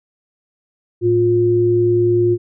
sine tone pair together, 111.2 / 353.6 Hz, A2 / F4, +19 / +22 cents, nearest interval octave + minor sixth, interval 2003 cents, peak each -19 / -12 dBFS, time 1.01-2.38 s, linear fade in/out 50 ms, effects none

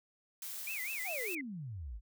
blue noise, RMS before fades -43 dBFS, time 0.42-1.35 s, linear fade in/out 2 ms
sine tone with vibrato, 2300 Hz, D7, 37 cents flat, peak -38 dBFS, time 0.67-1.41 s, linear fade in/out 2 ms, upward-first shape sine, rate 5 Hz, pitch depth 250 cents each way
sine exponential sweep, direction down, 830.6 to 46.25 Hz, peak -40 dBFS, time 1.04-2.01 s, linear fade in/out 50 ms
effects none

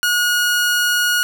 sawtooth tone, 1446 Hz, F#6, 40 cents flat, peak -11 dBFS, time 0.03-1.23 s, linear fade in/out 0 ms, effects 7-bit

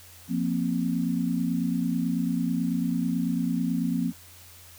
sine chord, F suspended fourth, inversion none, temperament just, 174.61 / 232.8 / 261.9 Hz, F3 / Bb3 / C4, 0 / -2 / +2 cents, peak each -28 dBFS, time 0.28-4.13 s, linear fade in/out 50 ms, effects added 88 Hz sine -53 dBFS peak until 4.78 s + white hiss -50 dBFS RMS until 4.78 s

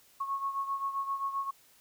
sine beating tone pair, 1097 / 1104.6 Hz, C#6 / C#6, -18 / -6 cents, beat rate 7.6 Hz, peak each -32 / -38 dBFS, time 0.2-1.51 s, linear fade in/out 10 ms, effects white hiss -62 dBFS RMS until 1.8 s

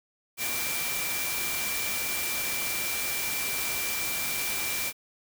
sine tone in noise, 2353 Hz, D7, 3 cents sharp, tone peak -34 dBFS, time 0.37-4.93 s, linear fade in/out 50 ms, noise white, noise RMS -31 dBFS, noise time 0.37-4.93 s, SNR -6 dB, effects none

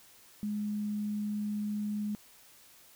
sine tone, 208.8 Hz, G#3, 10 cents sharp, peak -31 dBFS, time 0.43-2.15 s, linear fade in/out 0 ms, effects white hiss -58 dBFS RMS until 2.95 s

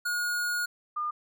square / sine tone pair in turn, 1440 / 1210.9 Hz, F#6 / D#6, -47 / -47 cents, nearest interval minor third, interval 300 cents, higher first, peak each -28 dBFS, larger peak neither, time 0.05-0.66 / 0.96-1.11 s, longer first, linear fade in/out 10 ms, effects none

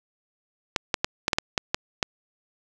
clicks, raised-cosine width 0.2 ms, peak -4 dBFS, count 9, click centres 0.762 / 0.942 / 1.045 / 1.281 / 1.332 / 1.385 / 1.578 / 1.745 / 2.028 s, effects none

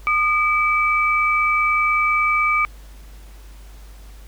sine tone pair together, 1221 / 2305 Hz, D#6 / D7, -33 / -33 cents, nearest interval major seventh, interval 1100 cents, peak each -18 dBFS, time 0.07-2.65 s, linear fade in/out 0 ms, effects added 50 Hz sine -38 dBFS peak until 4.27 s + pink hiss -50 dBFS RMS until 4.27 s

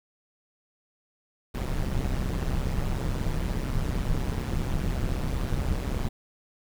brown noise with amplitude modulation, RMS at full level -24 dBFS, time 1.54-6.09 s, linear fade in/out 10 ms, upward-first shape sine, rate 131 Hz, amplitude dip 80%, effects none

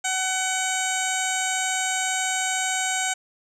15% pulse tone with low-pass filter, 753 Hz, F#5, 30 cents sharp, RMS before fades -25 dBFS, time 0.04-3.14 s, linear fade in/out 10 ms, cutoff 7500 Hz, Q 3.9, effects none

